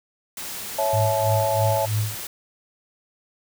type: noise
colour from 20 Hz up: white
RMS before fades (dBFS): -33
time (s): 0.37-2.27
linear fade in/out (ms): 2
type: chord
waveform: sine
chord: A major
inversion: first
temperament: equal with one note detuned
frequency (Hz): 554.4 / 659.3 / 866.4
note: C#5 / E5 / A5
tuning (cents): 0 / 0 / -27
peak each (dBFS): -24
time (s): 0.78-1.86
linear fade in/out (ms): 10
type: tone with tremolo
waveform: sine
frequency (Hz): 106.7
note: G#2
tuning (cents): +47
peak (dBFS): -19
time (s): 0.93-2.15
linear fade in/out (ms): 5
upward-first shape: sine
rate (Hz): 3.1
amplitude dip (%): 85
effects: none